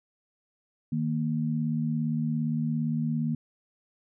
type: tone pair together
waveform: sine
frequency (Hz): 155.44 / 232.9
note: D#3 / A#3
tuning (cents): -1 / -1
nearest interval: perfect fifth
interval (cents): 700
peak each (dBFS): -28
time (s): 0.92-3.35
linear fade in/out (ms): 5
effects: none